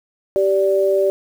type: tone pair together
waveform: sine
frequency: 388.9 / 583.1 Hz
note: G4 / D5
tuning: -14 / -13 cents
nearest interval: perfect fifth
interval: 701 cents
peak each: -16 dBFS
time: 0.36-1.1 s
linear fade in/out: 0 ms
effects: 7-bit